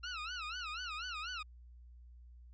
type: tone with vibrato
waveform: 20% pulse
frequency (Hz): 1353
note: E6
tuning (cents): +45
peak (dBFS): -35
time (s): 0.03-1.43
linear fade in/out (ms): 10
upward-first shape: sine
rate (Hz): 4.1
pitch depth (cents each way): 180
effects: added 60 Hz sine -53 dBFS peak until 2.53 s + resampled to 16000 Hz